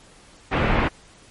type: low-pass noise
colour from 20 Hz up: pink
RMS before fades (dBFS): -20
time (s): 0.51-0.89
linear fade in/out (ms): 20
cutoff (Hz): 2600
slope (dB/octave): 24
effects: pink hiss -50 dBFS RMS until 1.3 s + MP3 48 kbps